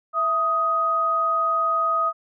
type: tone pair together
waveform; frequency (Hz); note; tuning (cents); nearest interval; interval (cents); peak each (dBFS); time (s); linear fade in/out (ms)
sine; 663 / 1251.6; E5 / D#6; +10 / +10; major seventh; 1100; -28 / -19; 0.13-2.13; 50
effects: none